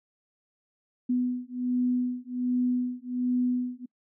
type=beating tone pair; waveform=sine; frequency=247.9 / 249.2 Hz; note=B3 / B3; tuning=+7 / +16 cents; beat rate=1.3 Hz; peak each=-28 dBFS; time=1.09-3.86 s; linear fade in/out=10 ms; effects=noise-tail reverb RT60 0.1 s tail -26 dB re dry